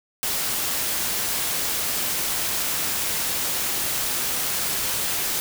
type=noise; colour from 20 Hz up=white; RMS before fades=-25 dBFS; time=0.23-5.4 s; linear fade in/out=0 ms; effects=none